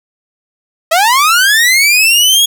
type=linear sweep; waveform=sawtooth; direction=up; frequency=622.3 to 3353 Hz; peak=-3 dBFS; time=0.91-2.46 s; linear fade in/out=10 ms; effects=none